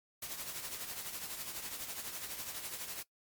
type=noise with tremolo; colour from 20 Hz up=white; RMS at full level=-40 dBFS; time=0.22-3.03 s; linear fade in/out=5 ms; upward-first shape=triangle; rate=12 Hz; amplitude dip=60%; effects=noise-tail reverb RT60 0.1 s tail -19 dB re dry + MP3 96 kbps